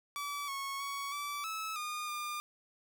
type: tone with pitch steps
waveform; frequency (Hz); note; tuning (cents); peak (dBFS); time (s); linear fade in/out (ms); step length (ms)
sawtooth; 1150 / 1100 / 1118 / 1157 / 1301 / 1219 / 1204; D6 / C#6 / C#6 / D6 / E6 / D#6 / D6; -37 / -14 / +14 / -26 / -23 / -36 / +43; -33; 0.16-2.4; 0; 320
effects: none